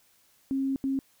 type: tone bursts at uneven times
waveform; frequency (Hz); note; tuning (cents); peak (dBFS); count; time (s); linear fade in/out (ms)
sine; 270; C#4; -45; -25; 2; 0.51-0.76 / 0.84-0.99; 0
effects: white hiss -64 dBFS RMS until 1.2 s